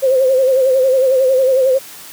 sine tone with vibrato, 523.3 Hz, C5, in tune, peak -9 dBFS, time 0.02-1.79 s, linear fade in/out 20 ms, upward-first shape sine, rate 11 Hz, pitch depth 60 cents each way, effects white hiss -35 dBFS RMS until 2.12 s + high-pass 100 Hz 12 dB/octave

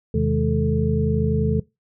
sine tone cluster, 82.1 / 131 / 159.9 / 211.6 / 438 Hz, E2 / C3 / D#3 / G#3 / A4, -6 / +2 / +48 / +33 / -8 cents, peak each -24 dBFS, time 0.14-1.6 s, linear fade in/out 5 ms, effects noise-tail reverb RT60 0.2 s tail -20 dB re dry

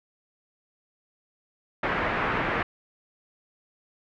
white low-pass noise, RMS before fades -27 dBFS, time 1.83-2.63 s, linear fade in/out 5 ms, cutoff 2000 Hz, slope 24 dB/octave, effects none

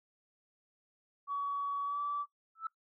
sine tone with pitch glide, 1131 to 1156.8 Hz, C#6 to D6, +34 to -27 cents, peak -32 dBFS, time 1.27-2.26 s, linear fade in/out 50 ms, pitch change +39 cents, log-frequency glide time 1.84-2 s
sine tone with exponential growth, 1318.5 Hz, E6, in tune, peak -30 dBFS, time 2.55-2.67 s, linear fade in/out 5 ms, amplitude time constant 26 ms
effects noise-tail reverb RT60 0.1 s tail -19 dB re dry + tanh soft clip ceiling -26 dBFS

